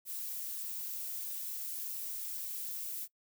violet noise, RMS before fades -40 dBFS, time 0.05-3.08 s, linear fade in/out 50 ms, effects noise-tail reverb RT60 0.1 s tail -22 dB re dry

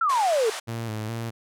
sine exponential sweep, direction down, 1396 to 418.6 Hz, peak -19 dBFS, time 0.01-0.5 s, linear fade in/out 5 ms
pink band-pass noise, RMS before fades -34 dBFS, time 0.09-0.6 s, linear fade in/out 10 ms, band 650 to 9700 Hz, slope 24 dB/octave
sawtooth tone with vibrato, 111.8 Hz, A2, 28 cents sharp, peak -25 dBFS, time 0.67-1.31 s, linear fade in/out 20 ms, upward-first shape square, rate 2.4 Hz, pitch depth 52 cents each way
effects none

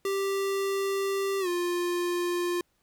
square tone with pitch glide, 392.2 to 351.4 Hz, G4 to F4, +1 to +11 cents, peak -27 dBFS, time 0.05-2.61 s, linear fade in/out 2 ms, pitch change -190 cents, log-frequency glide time 1.4-1.48 s, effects pink hiss -72 dBFS RMS until 2.82 s

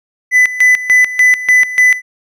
triangle tone with tremolo, 2000 Hz, B6, 21 cents sharp, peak -3 dBFS, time 0.31-2.02 s, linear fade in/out 50 ms, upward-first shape square, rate 3.4 Hz, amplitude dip 80%, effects none

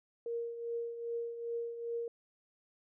sine tone with tremolo, 467.5 Hz, A#4, 5 cents sharp, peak -33 dBFS, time 0.26-2.08 s, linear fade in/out 2 ms, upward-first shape triangle, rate 2.5 Hz, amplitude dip 65%, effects none

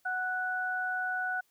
sine tone pair together, 740 / 1480 Hz, F#5 / F#6, 0 / 0 cents, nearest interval octave, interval 1200 cents, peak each -35 / -31 dBFS, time 0.05-1.41 s, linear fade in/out 10 ms, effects white hiss -71 dBFS RMS until 1.5 s

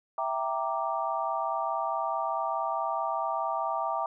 sine chord, E half-diminished seventh, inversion none, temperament equal, 659.3 / 784 / 932.3 / 1174.7 Hz, E5 / G5 / Bb5 / D6, 0 / 0 / 0 / 0 cents, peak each -33 dBFS, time 0.18-4.06 s, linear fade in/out 2 ms, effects none

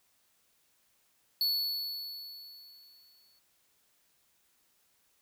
square tone with exponential decay, 4425 Hz, C#8, 4 cents flat, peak -26 dBFS, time 1.41-3.39 s, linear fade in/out 1 ms, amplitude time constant 430 ms, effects white hiss -71 dBFS RMS until 5.21 s

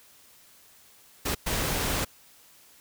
pink noise bursts at uneven times, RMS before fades -28 dBFS, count 2, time 1.25-1.35 / 1.46-2.05 s, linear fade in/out 10 ms, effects white hiss -56 dBFS RMS until 2.8 s

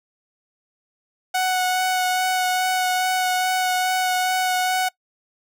sawtooth tone with vibrato, 739 Hz, F#5, 2 cents flat, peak -15 dBFS, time 1.34-4.89 s, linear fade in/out 10 ms, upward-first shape sine, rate 2.4 Hz, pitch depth 11 cents each way, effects noise-tail reverb RT60 0.1 s tail -22 dB re dry

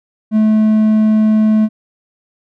triangle tone, 216.3 Hz, A3, 29 cents flat, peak -6 dBFS, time 0.31-1.69 s, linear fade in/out 50 ms, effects none

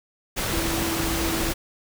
sine tone in noise, 329.6 Hz, E4, in tune, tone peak -28 dBFS, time 0.52-1.52 s, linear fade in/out 20 ms, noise pink, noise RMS -26 dBFS, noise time 0.36-1.54 s, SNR -5 dB, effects none

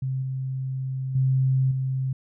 sine tone with level steps, 131.8 Hz, C3, 13 cents sharp, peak -24 / -26 / -18 / -23 dBFS, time 0.02-2.13 s, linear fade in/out 5 ms, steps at 0.22 / 1.15 / 1.71 s, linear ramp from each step 5 ms, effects none

